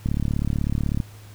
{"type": "click train", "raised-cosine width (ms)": 5, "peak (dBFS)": -11, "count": 35, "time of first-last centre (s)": [0.06, 1.002], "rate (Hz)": 36.1, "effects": ["added 104 Hz sine -42 dBFS peak until 1.34 s", "pink hiss -50 dBFS RMS until 1.34 s"]}